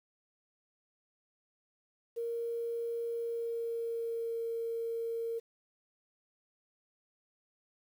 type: tone with pitch glide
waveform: sine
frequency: 466.2 to 460 Hz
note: A#4 to A#4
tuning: 0 to -23 cents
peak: -33 dBFS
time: 2.16-5.4 s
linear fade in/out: 20 ms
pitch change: -23 cents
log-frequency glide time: 3.08-4.38 s
effects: 10-bit